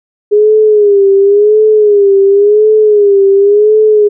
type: tone with vibrato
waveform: sine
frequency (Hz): 411.6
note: G#4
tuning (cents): -16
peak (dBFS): -3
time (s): 0.31-4.09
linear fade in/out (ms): 20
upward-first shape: sine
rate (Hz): 0.93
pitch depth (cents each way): 84
effects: none

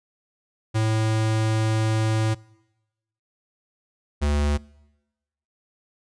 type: tone pair in turn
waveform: square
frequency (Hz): 110 / 72.99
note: A2 / D2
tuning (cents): 0 / -10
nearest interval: perfect fifth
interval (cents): 710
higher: first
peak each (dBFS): -20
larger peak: neither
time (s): 0.74-2.35 / 4.21-4.58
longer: first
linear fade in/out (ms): 20
effects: noise-tail reverb RT60 1.0 s tail -24 dB re dry + resampled to 22050 Hz

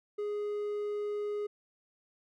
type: tone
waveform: triangle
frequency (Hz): 415.1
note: G#4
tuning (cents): -1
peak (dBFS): -30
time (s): 0.18-1.47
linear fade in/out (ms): 10
effects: none

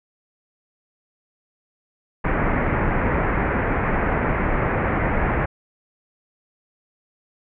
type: low-pass noise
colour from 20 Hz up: pink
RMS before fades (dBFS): -21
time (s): 2.24-5.46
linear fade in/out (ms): 10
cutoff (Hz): 2200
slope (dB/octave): 48
effects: none

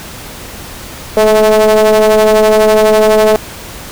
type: ring-modulated tone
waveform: square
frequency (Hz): 108.8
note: A2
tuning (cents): -19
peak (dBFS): -3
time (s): 1.17-3.36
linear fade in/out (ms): 0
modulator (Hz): 538
effects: pink hiss -28 dBFS RMS until 3.91 s

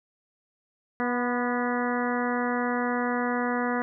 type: harmonic tone with a mistuned harmonic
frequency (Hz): 243.9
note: B3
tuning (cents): -21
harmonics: 1 / 2 / 3 / 4 / 5 / 6 / 7 / 8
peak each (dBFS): -28 / -31 / -33 / -34 / -35 / -36 / -36 / -37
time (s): 1-3.82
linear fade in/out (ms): 0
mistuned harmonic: 4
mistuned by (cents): +27
effects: none

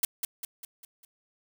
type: noise with echo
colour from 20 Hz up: blue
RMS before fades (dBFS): -24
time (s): 0.03-0.05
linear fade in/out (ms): 2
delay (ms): 200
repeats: 5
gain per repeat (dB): -6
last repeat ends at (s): 1.05
effects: none

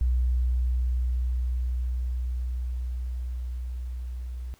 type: tone with level ramp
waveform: sine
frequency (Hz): 61.74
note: B1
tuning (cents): 0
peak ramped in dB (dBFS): -20 to -32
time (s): 0.01-4.54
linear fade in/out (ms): 0
effects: pink hiss -60 dBFS RMS until 4.59 s

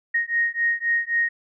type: beating tone pair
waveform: sine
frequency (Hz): 1864.7 / 1868.5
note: A#6 / A#6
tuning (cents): 0 / +4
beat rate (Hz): 3.8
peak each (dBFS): -23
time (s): 0.14-1.29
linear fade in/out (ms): 10
effects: none

